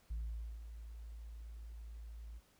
sine tone with ADSR envelope, 56 Hz, A1, 31 cents sharp, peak -35 dBFS, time 0.1-2.41 s, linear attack 11 ms, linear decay 490 ms, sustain -11 dB, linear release 44 ms, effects tanh soft clip ceiling -36 dBFS + pink hiss -70 dBFS RMS until 2.59 s

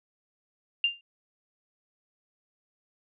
sine tone with exponential decay, 2794 Hz, F7, in tune, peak -18 dBFS, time 0.84-1.01 s, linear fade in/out 2 ms, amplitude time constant 35 ms, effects none

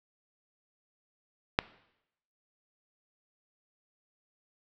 click, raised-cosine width 0.3 ms, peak -6 dBFS, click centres 1.589 s, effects noise-tail reverb RT60 0.8 s tail -19 dB re dry + low-pass 5000 Hz 12 dB/octave

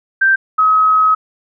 sine tone pair in turn, 1568 / 1274.4 Hz, G6 / D#6, 0 / +41 cents, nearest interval major third, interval 359 cents, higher first, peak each -8 dBFS, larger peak neither, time 0.21-0.36 / 0.58-1.15 s, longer second, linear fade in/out 10 ms, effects none

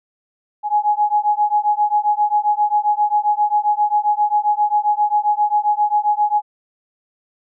sine beating tone pair, 833 / 840.5 Hz, G#5 / G#5, +5 / +20 cents, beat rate 7.5 Hz, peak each -17 / -17 dBFS, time 0.63-6.42 s, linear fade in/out 50 ms, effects none

